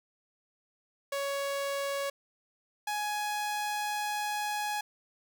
sawtooth tone pair in turn, 558 / 836.1 Hz, C#5 / G#5, +11 / +11 cents, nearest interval perfect fifth, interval 700 cents, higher second, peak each -27 dBFS, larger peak neither, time 1.12-2.1 / 2.87-4.81 s, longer second, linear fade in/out 5 ms, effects none

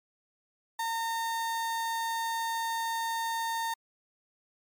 35% pulse tone, 913 Hz, A#5, 36 cents flat, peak -28 dBFS, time 0.79-3.74 s, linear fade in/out 5 ms, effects MP3 96 kbps

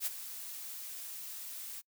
blue noise with ADSR envelope, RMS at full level -32 dBFS, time 0-1.82 s, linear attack 62 ms, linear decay 24 ms, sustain -12 dB, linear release 31 ms, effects noise-tail reverb RT60 0.1 s tail -26 dB re dry

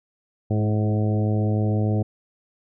harmonic tone with a mistuned harmonic, 106.5 Hz, G#2, 44 cents sharp, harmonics 1 / 2 / 3 / 4 / 5 / 6 / 7, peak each -20 / -26 / -30 / -32 / -34 / -36 / -37 dBFS, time 0.5-2.03 s, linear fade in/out 10 ms, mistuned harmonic 3, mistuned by +20 cents, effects none

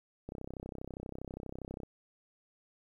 click train, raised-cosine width 2 ms, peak -28 dBFS, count 51, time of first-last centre 0.29-1.833 s, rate 32.4 Hz, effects 11-bit

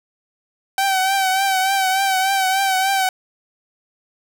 sawtooth tone with vibrato, 768 Hz, G5, 36 cents flat, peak -12 dBFS, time 0.78-3.09 s, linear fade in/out 2 ms, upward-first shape triangle, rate 3.4 Hz, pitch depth 52 cents each way, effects none

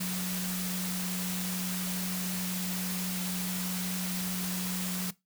sine tone in noise, 183 Hz, F#3, 19 cents flat, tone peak -32 dBFS, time 0-5.11 s, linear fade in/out 10 ms, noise white, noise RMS -36 dBFS, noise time 0-5.11 s, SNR +1 dB, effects noise-tail reverb RT60 0.2 s tail -20 dB re dry

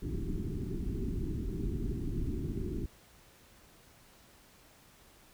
pink low-pass noise, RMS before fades -35 dBFS, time 0.02-2.86 s, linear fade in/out 5 ms, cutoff 400 Hz, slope 96 dB/octave, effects pink hiss -60 dBFS RMS until 5.33 s

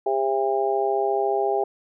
harmonic tone, 134.1 Hz, C3, 43 cents sharp, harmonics 3 / 4 / 5 / 6, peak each -23 / -31 / -26 / -25 dBFS, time 0.06-1.64 s, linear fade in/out 5 ms, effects none

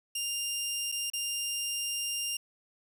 15% pulse tone with dropouts, 2800 Hz, F7, 4 cents sharp, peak -24 dBFS, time 0.15-2.37 s, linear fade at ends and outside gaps 5 ms, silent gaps 0.918-0.922 / 1.101-1.134 s, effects 10-bit

